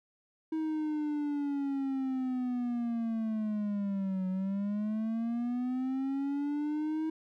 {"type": "linear two-way sweep", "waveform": "triangle", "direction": "down then up", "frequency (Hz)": [318.6, 185, 318.6], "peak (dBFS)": -28, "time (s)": [0.52, 7.1], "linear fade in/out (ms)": 5, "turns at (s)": 4.28, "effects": []}